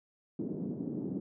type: band-pass noise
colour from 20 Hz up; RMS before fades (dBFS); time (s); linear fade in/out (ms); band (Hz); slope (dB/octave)
white; -37; 0.39-1.2; 2; 160 to 320; 24
effects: none